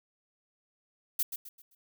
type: noise with echo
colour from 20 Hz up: violet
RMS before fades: -28 dBFS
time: 1.19-1.23 s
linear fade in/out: 5 ms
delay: 130 ms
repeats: 4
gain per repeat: -9 dB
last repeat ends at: 1.75 s
effects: none